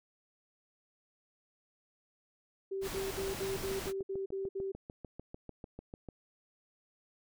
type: tone bursts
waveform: sine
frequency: 387.8 Hz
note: G4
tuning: 19 cents flat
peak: -34 dBFS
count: 9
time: 2.71-4.72 s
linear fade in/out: 10 ms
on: 170 ms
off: 60 ms
type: noise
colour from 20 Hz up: pink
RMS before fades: -41 dBFS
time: 2.81-3.93 s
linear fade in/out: 50 ms
type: click train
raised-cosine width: 2 ms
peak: -31 dBFS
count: 17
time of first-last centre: 3.71-6.087 s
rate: 6.73 Hz
effects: none